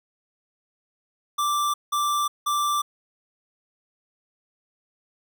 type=tone bursts; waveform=square; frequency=1174.7 Hz; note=D6; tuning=in tune; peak=-22 dBFS; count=3; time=1.38-2.82 s; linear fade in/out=10 ms; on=360 ms; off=180 ms; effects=none